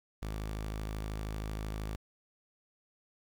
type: tone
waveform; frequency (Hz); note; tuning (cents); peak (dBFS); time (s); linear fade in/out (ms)
sawtooth; 52.9; G#1; +33; -32; 0.22-1.96; 5
effects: 10-bit